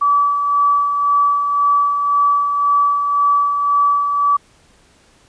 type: tone with tremolo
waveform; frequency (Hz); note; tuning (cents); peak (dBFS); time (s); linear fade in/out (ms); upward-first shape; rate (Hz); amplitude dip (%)
sine; 1150; D6; -37; -10; 0.01-4.37; 10; sine; 1.9; 45
effects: pink hiss -52 dBFS RMS until 5.28 s + resampled to 22050 Hz